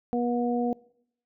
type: harmonic tone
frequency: 241.2 Hz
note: B3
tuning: 41 cents flat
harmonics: 1 / 2 / 3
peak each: -26 / -29 / -31 dBFS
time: 0.13-0.73 s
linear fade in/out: 0 ms
effects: noise-tail reverb RT60 0.7 s tail -23 dB re dry